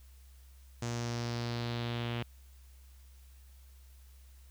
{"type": "tone with low-pass filter sweep", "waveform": "sawtooth", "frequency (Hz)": 118.7, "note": "A#2", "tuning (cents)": 32, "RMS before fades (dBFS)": -36, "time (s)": [0.82, 2.23], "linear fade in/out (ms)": 5, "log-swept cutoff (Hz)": [6800, 3000], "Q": 3, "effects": ["added 65 Hz sine -53 dBFS peak until 4.5 s", "white hiss -66 dBFS RMS until 4.5 s"]}